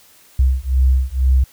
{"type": "beating tone pair", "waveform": "sine", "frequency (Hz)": [64.1, 66.2], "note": ["C2", "C2"], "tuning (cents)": [-35, 21], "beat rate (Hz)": 2.1, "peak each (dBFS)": -15, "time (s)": [0.39, 1.44], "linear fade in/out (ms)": 5, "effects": ["white hiss -49 dBFS RMS until 1.52 s"]}